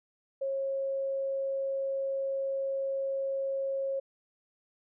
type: tone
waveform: sine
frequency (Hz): 543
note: C#5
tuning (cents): -36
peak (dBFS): -29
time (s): 0.41-4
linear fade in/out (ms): 10
effects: none